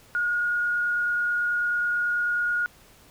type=tone with frequency modulation; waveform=sine; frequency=1436 Hz; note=F6; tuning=48 cents sharp; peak=-22 dBFS; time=0.15-2.66 s; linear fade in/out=0 ms; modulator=29.2 Hz; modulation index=0.49; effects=pink hiss -54 dBFS RMS until 3.1 s